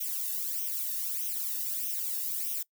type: noise with flanger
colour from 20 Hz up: violet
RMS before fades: -33 dBFS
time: 0-2.63 s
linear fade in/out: 10 ms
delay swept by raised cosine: 0.33 to 1.11 ms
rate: 1.6 Hz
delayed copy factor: +0.85
effects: noise-tail reverb RT60 0.1 s tail -22 dB re dry